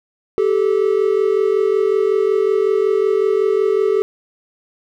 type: tone pair together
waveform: triangle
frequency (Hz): 389.3 / 434.7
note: G4 / A4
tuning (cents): -12 / -21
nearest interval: major second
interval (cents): 191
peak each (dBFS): -14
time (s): 0.38-4.02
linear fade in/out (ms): 0
effects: none